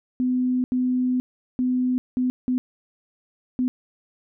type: tone bursts at uneven times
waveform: sine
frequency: 252.3 Hz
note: B3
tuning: 37 cents sharp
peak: -19 dBFS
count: 6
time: 0.2-0.64 / 0.72-1.2 / 1.59-1.98 / 2.17-2.3 / 2.48-2.58 / 3.59-3.68 s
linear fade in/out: 0 ms
effects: none